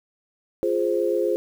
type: chord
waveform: sine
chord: F minor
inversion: none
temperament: equal with one note detuned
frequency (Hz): 348.2 / 415.3 / 523.3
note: F4 / Ab4 / C5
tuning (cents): -5 / 0 / 0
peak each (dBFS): -24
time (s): 0.63-1.36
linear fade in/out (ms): 0
effects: 8-bit